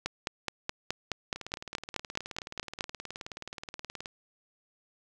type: two click trains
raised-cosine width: 0.2 ms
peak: -22 / -13 dBFS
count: 52 / 14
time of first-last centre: 1.36-4.058 / 0.06-2.808 s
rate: 18.9 / 4.73 Hz
effects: none